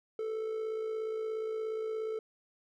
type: tone with amplitude modulation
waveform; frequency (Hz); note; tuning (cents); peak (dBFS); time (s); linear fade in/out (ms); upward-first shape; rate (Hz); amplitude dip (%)
triangle; 440; A4; 0; -29; 0.19-2.19; 2; sine; 57; 45
effects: none